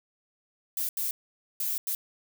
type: noise bursts at uneven times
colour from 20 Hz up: violet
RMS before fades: -30 dBFS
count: 4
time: 0.77-0.89 / 0.97-1.11 / 1.6-1.78 / 1.87-1.95 s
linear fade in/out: 2 ms
effects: none